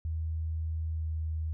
sine tone with pitch glide, 80 to 79.31 Hz, D#2 to D#2, +49 to +34 cents, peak -30 dBFS, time 0.05-1.53 s, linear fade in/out 0 ms, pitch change -15 cents, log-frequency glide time 0.93-1.06 s, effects none

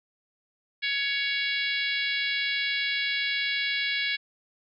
harmonic tone with a mistuned harmonic, 559 Hz, C#5, 14 cents sharp, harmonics 3 / 4 / 5 / 6 / 7 / 8 / 9, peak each -32 / -29 / -35 / -33 / -34 / -40 / -42 dBFS, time 0.82-4.17 s, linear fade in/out 20 ms, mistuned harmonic 7, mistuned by +22 cents, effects none

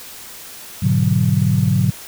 sine chord, G# half-diminished seventh, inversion none, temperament equal, 103.83 / 123.47 / 146.83 / 185 Hz, G#2 / B2 / D3 / F#3, 0 / 0 / 0 / 0 cents, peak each -18 dBFS, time 0.82-1.91 s, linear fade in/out 10 ms, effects tanh soft clip ceiling -2 dBFS + white hiss -36 dBFS RMS until 2.07 s

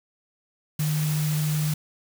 sine tone in noise, 152.3 Hz, D#3, 37 cents flat, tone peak -22 dBFS, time 0.79-1.74 s, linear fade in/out 5 ms, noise white, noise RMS -34 dBFS, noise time 0.79-1.74 s, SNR +9 dB, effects none

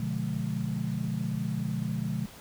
sine chord, B diminished seventh, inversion none, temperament just, 123.47 / 148.16 / 177.8 / 213.4 Hz, B2 / D3 / F3 / Ab3, 0 / +16 / +31 / +47 cents, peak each -34 dBFS, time 0-2.26 s, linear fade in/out 5 ms, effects pink hiss -49 dBFS RMS until 2.4 s

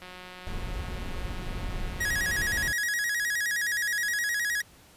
click train, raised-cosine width 0.3 ms, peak -28 dBFS, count 485, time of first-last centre 0.02-2.679 s, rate 182 Hz
brown noise, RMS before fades -34 dBFS, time 0.47-2.72 s, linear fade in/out 0 ms
45% pulse tone with vibrato, 1782 Hz, A6, 22 cents sharp, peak -26 dBFS, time 2-4.62 s, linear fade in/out 10 ms, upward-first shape square, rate 9.6 Hz, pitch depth 110 cents each way
effects pink hiss -55 dBFS RMS until 4.96 s + resampled to 32000 Hz

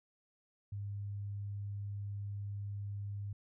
sine tone, 101.2 Hz, G#2, 44 cents flat, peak -38 dBFS, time 0.72-3.33 s, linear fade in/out 5 ms, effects none

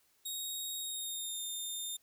15% pulse tone with pitch glide, 3760 to 3630 Hz, A#7 to A#7, +14 to -47 cents, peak -31 dBFS, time 0.25-1.97 s, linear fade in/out 10 ms, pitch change -61 cents, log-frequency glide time 0.8-1.43 s, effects white hiss -71 dBFS RMS until 2.02 s

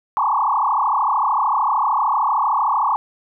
sine tone with frequency modulation, 990 Hz, B5, 4 cents sharp, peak -15 dBFS, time 0.17-2.96 s, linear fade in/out 0 ms, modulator 33.2 Hz, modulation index 5, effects none

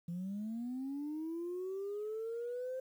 sine linear sweep, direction up, 167.3 to 523.3 Hz, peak -36 dBFS, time 0.08-2.8 s, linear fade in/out 5 ms, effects tanh soft clip ceiling -34 dBFS + 11-bit

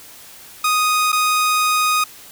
sawtooth tone with dropouts, 1244.5 Hz, D#6, in tune, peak -11 dBFS, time 0.64-2.04 s, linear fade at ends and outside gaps 5 ms, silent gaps 1.12-1.127 s, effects white hiss -41 dBFS RMS until 2.31 s

